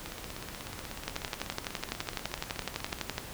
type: two click trains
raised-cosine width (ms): 0.2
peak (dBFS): -14 / -22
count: 26 / 49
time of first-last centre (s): 1.08-3.181 / 0.06-2.987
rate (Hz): 11.9 / 16.4
effects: pink hiss -44 dBFS RMS until 3.33 s